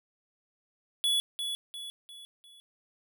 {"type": "tone with echo", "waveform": "square", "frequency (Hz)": 3408, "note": "G#7", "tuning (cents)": 44, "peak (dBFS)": -25, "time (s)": [1.04, 1.2], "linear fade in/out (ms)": 0, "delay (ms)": 350, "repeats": 4, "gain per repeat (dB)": -7, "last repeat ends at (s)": 2.6, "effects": []}